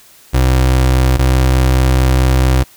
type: tone pair in turn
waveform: 30% pulse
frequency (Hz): 64.3 / 64.54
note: C2 / C2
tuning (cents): -30 / -23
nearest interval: unison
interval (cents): 7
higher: second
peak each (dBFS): -6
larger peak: neither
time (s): 0.33-1.18 / 1.18-2.64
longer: second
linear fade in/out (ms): 20
effects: white hiss -44 dBFS RMS until 2.76 s